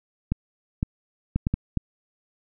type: clicks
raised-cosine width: 5 ms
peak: -10 dBFS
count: 6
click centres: 0.32 / 0.829 / 1.36 / 1.469 / 1.54 / 1.773 s
effects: none